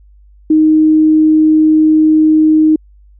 sine tone, 311.5 Hz, D#4, 2 cents sharp, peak -5 dBFS, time 0.5-2.76 s, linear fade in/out 5 ms, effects added 50 Hz sine -40 dBFS peak until 3.19 s

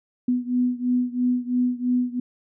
sine beating tone pair, 246.9 / 249.9 Hz, B3 / B3, 0 / +21 cents, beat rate 3 Hz, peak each -22 / -24 dBFS, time 0.28-2.2 s, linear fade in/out 5 ms, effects none

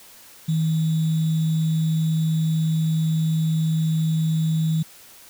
sine tone with sample-and-hold, 159.9 Hz, D#3, 48 cents sharp, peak -18 dBFS, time 0.48-4.83 s, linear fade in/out 10 ms, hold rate 3675 Hz, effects white hiss -47 dBFS RMS until 5.29 s

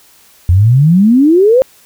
sine exponential sweep, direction up, 84 to 540 Hz, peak -4 dBFS, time 0.49-1.62 s, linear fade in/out 0 ms, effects white hiss -45 dBFS RMS until 1.85 s

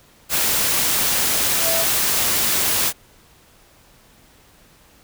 sine tone in noise, 659.3 Hz, E5, in tune, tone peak -23 dBFS, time 1.62-1.86 s, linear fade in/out 50 ms, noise white, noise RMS -19 dBFS, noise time 0.29-2.93 s, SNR -7 dB, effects pink hiss -52 dBFS RMS until 5.03 s

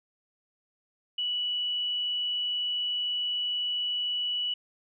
sine tone, 2949 Hz, F#7, 6 cents flat, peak -27 dBFS, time 1.18-4.54 s, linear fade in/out 5 ms, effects none

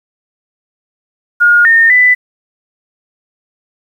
sine tone with pitch steps, 1428 / 1828 / 1993 Hz, F6 / A#6 / B6, +38 / -34 / +15 cents, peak -4 dBFS, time 1.4-2.15 s, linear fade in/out 20 ms, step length 250 ms, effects 7-bit

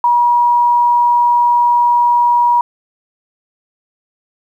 sine tone, 960 Hz, B5, 49 cents flat, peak -8 dBFS, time 0.04-2.61 s, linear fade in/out 2 ms, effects 8-bit

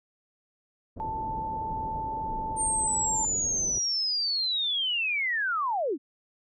pink low-pass noise, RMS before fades -39 dBFS, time 0.96-3.79 s, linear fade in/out 10 ms, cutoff 630 Hz, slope 24 dB/octave
sine tone, 882 Hz, A5, 4 cents sharp, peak -30 dBFS, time 1-3.25 s, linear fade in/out 0 ms
sine linear sweep, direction down, 8870 to 240.8 Hz, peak -25 dBFS, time 2.56-5.98 s, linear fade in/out 50 ms
effects none

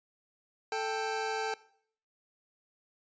25% pulse tone pair together, 440 / 787.6 Hz, A4 / G5, 0 / +8 cents, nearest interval minor seventh, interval 1008 cents, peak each -30 / -31 dBFS, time 0.72-1.54 s, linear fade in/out 2 ms, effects noise-tail reverb RT60 0.6 s tail -20 dB re dry + resampled to 16000 Hz

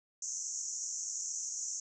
white band-pass noise, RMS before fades -39 dBFS, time 0.22-1.8 s, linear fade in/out 5 ms, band 5800 to 7200 Hz, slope 96 dB/octave, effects none

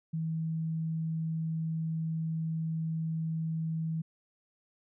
sine tone, 161.2 Hz, E3, 38 cents flat, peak -30 dBFS, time 0.13-4.02 s, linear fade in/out 10 ms, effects none

